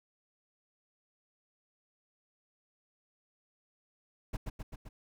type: noise with echo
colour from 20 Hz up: brown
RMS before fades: -34 dBFS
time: 4.33-4.37 s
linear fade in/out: 10 ms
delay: 130 ms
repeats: 4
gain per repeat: -3 dB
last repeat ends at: 4.89 s
effects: none